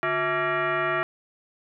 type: tone with frequency modulation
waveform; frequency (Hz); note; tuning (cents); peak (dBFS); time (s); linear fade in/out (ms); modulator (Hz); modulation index
sine; 360; F#4; -47; -22; 0.03-1.03; 0; 506; 3.5
effects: none